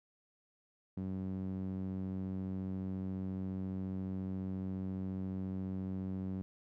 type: tone with band-pass filter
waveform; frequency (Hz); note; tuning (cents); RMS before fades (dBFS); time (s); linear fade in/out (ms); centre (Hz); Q
sawtooth; 94.4; F#2; +35; -39; 0.97-6.42; 0; 200; 1.9
effects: none